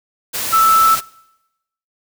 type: tone in noise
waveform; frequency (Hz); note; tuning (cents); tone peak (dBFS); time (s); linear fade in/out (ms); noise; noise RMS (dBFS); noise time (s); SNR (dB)
sine; 1318.5; E6; 0; -9; 0.52-0.96; 20; white; -22; 0.33-1.01; +10
effects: noise-tail reverb RT60 0.9 s tail -22 dB re dry